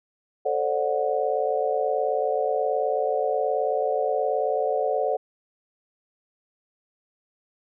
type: chord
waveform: sine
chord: D dominant seventh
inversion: second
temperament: just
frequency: 440.5 / 528.6 / 587.3 / 734.2 Hz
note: A4 / C5 / D5 / F#5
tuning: +2 / +18 / 0 / -14 cents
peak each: -27 dBFS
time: 0.45-5.17 s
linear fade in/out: 10 ms
effects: none